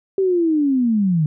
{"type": "linear sweep", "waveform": "sine", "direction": "down", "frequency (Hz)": [392, 146.83], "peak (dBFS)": -14, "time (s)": [0.18, 1.26], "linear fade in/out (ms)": 2, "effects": []}